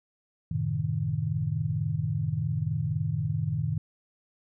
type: chord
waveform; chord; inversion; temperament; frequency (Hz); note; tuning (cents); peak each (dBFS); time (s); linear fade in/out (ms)
sine; F# diminished seventh; none; equal with one note detuned; 92.5 / 110 / 130.81 / 154.4; F#2 / A2 / C3 / Eb3; 0 / 0 / 0 / -13; -35 / -31 / -33 / -29; 0.51-3.78; 5
effects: none